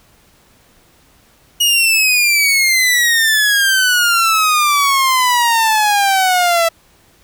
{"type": "exponential sweep", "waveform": "sawtooth", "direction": "down", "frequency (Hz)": [2900, 659.3], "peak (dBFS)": -7, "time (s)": [1.6, 6.69], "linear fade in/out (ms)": 10, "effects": ["pink hiss -51 dBFS RMS until 7.23 s"]}